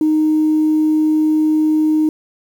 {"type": "tone", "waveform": "sine", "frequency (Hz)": 309.7, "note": "D#4", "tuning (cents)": -8, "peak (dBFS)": -10, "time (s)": [0.01, 2.09], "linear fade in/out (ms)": 2, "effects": ["tanh soft clip ceiling -7 dBFS", "7-bit"]}